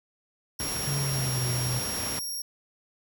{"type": "tone", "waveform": "20% pulse", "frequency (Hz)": 5588, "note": "F8", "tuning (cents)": 0, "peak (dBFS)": -26, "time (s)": [0.59, 2.42], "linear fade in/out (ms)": 5}
{"type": "noise", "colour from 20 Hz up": "pink", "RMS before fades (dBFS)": -34, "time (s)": [0.6, 2.19], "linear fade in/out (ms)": 0}
{"type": "tone with pitch glide", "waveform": "triangle", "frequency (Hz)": [140, 125.45], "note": ["C#3", "B2"], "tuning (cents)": [18, 28], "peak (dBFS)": -25, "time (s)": [0.87, 1.79], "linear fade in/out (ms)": 5, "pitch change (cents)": -190, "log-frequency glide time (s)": [0.99, 1.43]}
{"effects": ["high-pass 60 Hz 12 dB/octave"]}